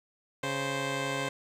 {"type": "tone pair together", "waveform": "10% pulse", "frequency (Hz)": [138.59, 522.6], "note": ["C#3", "C5"], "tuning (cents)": [0, -2], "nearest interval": "octave + major seventh", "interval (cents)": 2298, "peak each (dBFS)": [-25, -24], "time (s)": [0.43, 1.29], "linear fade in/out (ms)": 5, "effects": ["low-pass 8000 Hz 12 dB/octave", "9-bit"]}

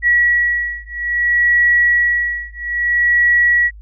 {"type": "beating tone pair", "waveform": "sine", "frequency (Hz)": [1927, 1927.6], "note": ["B6", "B6"], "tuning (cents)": [-43, -43], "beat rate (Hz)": 0.6, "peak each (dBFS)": -15, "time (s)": [0.02, 3.71], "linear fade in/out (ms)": 50, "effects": ["added 52 Hz sine -34 dBFS peak until 3.81 s"]}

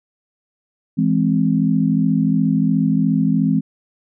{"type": "chord", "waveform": "sine", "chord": "E augmented", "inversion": "none", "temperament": "equal", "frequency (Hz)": [164.81, 207.7, 261.6], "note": ["E3", "G#3", "B#3"], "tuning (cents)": [0, 0, 0], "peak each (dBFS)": -18, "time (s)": [0.97, 3.61], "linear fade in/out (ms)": 20, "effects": []}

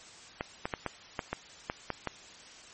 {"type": "clicks", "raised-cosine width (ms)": 0.5, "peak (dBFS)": -16, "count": 9, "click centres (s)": [0.409, 0.655, 0.738, 0.863, 1.192, 1.33, 1.699, 1.903, 2.073], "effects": ["white hiss -51 dBFS RMS until 2.73 s", "MP3 32 kbps"]}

